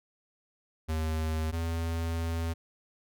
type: tone pair in turn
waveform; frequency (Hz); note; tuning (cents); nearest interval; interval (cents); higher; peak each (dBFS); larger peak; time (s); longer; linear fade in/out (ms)
square; 79.2 / 82.79; D#2 / E2; +31 / +8; minor second; 77; second; -29 / -30; first; 0.88-1.52 / 1.52-2.54; second; 20
effects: none